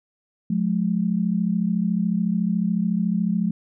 sine tone pair together, 179.2 / 213.1 Hz, F3 / G#3, +45 / +45 cents, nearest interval minor third, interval 300 cents, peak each -22 dBFS, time 0.5-3.51 s, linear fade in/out 5 ms, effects none

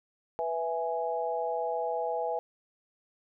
sine chord, E major, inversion second, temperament equal, 493.9 / 659.3 / 830.6 Hz, B4 / E5 / G#5, 0 / 0 / 0 cents, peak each -33 dBFS, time 0.39-2.39 s, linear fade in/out 0 ms, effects none

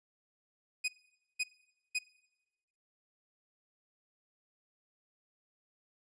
sawtooth tone bursts, 2494 Hz, D#7, 3 cents sharp, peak -27 dBFS, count 3, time 0.84-1.989 s, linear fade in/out 10 ms, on 43 ms, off 510 ms, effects noise-tail reverb RT60 1.0 s tail -22 dB re dry + resampled to 22050 Hz

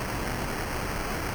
pink noise with sample-and-hold, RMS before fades -31 dBFS, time 0-1.34 s, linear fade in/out 0 ms, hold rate 3675 Hz, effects none

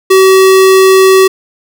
square tone, 380.5 Hz, F#4, 48 cents sharp, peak -3 dBFS, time 0.1-1.28 s, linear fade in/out 10 ms, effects none

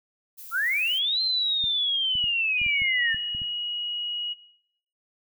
violet noise, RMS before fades -42 dBFS, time 0.37-1 s, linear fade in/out 20 ms
sine linear two-way sweep, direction up then down, 1283 to 4158 to 1743 Hz, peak -22 dBFS, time 0.51-3.17 s, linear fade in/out 50 ms, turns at 1.22 s
clicks, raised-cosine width 5 ms, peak -29 dBFS, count 9, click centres 1.641 / 2.154 / 2.241 / 2.616 / 2.664 / 2.819 / 3.145 / 3.349 / 3.418 s
sine tone, 2900 Hz, F#7, 35 cents flat, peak -29 dBFS, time 2.57-4.34 s, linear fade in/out 20 ms
effects noise-tail reverb RT60 0.8 s tail -18 dB re dry

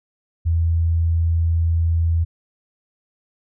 sine tone, 83 Hz, E2, 12 cents sharp, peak -15 dBFS, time 0.45-2.25 s, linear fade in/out 20 ms, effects none

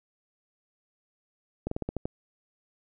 slowing click train, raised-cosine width 2 ms, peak -17 dBFS, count 7, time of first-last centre 1.67-2.055 s, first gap 44 ms, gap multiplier 1.15, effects none

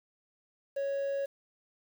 triangle tone with quantisation, 554.4 Hz, C#5, in tune, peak -28 dBFS, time 0.76-1.26 s, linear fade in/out 10 ms, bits 9, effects none

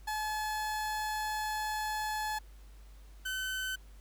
30% pulse tone pair in turn, 857 / 1523.5 Hz, A5 / G6, -46 / -50 cents, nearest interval minor seventh, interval 996 cents, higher second, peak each -30 / -31 dBFS, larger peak first, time 0.07-2.39 / 3.25-3.76 s, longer first, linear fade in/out 10 ms, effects added 50 Hz sine -50 dBFS peak until 4 s + pink hiss -64 dBFS RMS until 4 s

